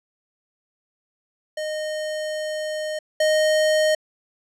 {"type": "tone pair in turn", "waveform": "square", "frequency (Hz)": [616, 619.3], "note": ["D#5", "D#5"], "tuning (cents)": [-17, -8], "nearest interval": "unison", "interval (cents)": 9, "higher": "second", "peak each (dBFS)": [-26, -17], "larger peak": "second", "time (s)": [[1.57, 2.99], [3.2, 3.95]], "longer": "first", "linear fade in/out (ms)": 5, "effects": ["low-pass 9000 Hz 12 dB/octave"]}